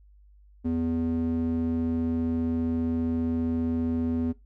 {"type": "tone with band-pass filter", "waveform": "square", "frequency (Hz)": 82.5, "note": "E2", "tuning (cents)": 2, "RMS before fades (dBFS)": -27, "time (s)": [0.64, 4.33], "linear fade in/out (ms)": 20, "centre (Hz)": 250, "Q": 2.7, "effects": ["noise-tail reverb RT60 0.2 s tail -19 dB re dry", "added 50 Hz sine -52 dBFS peak until 4.45 s"]}